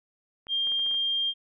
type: clicks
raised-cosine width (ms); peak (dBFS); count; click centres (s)
0.5; -33; 7; 0.469 / 0.672 / 0.719 / 0.794 / 0.864 / 0.913 / 0.944
type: tone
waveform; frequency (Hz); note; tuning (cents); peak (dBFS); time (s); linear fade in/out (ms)
sine; 3200; G7; +35; -24; 0.48-1.34; 50
effects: none